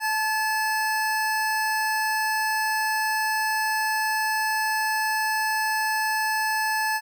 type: tone pair together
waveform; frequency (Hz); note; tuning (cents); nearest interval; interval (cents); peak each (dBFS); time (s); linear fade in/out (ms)
square; 873 / 1720; A5 / A6; -14 / -40; octave; 1174; -26; 0-7.01; 50
effects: none